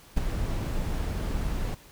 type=noise with ADSR envelope; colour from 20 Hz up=brown; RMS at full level=-22 dBFS; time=0.16-1.75 s; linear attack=16 ms; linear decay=13 ms; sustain=-7 dB; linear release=8 ms; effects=pink hiss -53 dBFS RMS until 1.91 s